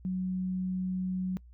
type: tone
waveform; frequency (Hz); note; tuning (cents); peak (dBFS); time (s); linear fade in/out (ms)
sine; 185; F#3; 0; -29; 0.05-1.37; 0
effects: noise-tail reverb RT60 0.1 s tail -25 dB re dry + added 60 Hz sine -50 dBFS peak until 1.53 s